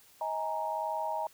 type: chord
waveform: sine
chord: D# suspended fourth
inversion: none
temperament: equal with one note detuned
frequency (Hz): 632.4 / 830.6 / 932.3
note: D#5 / G#5 / A#5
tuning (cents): +28 / 0 / 0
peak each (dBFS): -36 / -36 / -34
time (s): 0.21-1.27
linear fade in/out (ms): 2
effects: white hiss -60 dBFS RMS until 1.33 s